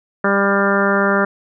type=harmonic tone with a mistuned harmonic; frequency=198.5 Hz; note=G3; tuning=22 cents sharp; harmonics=1 / 2 / 3 / 4 / 5 / 6 / 7 / 8 / 9; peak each=-19 / -20 / -20 / -27 / -25 / -22 / -20 / -24 / -25 dBFS; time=0.24-1.25 s; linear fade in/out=5 ms; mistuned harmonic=7; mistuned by=+16 cents; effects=none